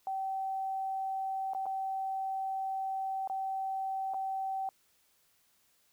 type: tone with dropouts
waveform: sine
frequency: 770 Hz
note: G5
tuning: 31 cents flat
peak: -32 dBFS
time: 0.07-4.69 s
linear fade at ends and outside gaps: 1 ms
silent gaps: 1.535-1.548 / 1.657-1.664 / 3.275-3.298 / 4.137-4.143 s
effects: white hiss -70 dBFS RMS until 5.92 s